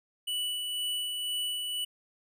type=tone with tremolo; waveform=square; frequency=2960 Hz; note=F#7; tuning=in tune; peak=-30 dBFS; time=0.27-1.85 s; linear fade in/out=10 ms; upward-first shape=sine; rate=2 Hz; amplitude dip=30%; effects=none